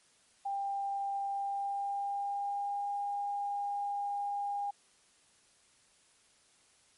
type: tone with pitch glide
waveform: sine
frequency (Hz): 795 to 809.8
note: G5 to G#5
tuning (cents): +24 to -44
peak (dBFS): -32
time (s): 0.45-4.71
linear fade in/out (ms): 10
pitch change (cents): +32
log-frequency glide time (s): 1.27-2.91
effects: white hiss -66 dBFS RMS until 6.97 s + MP3 48 kbps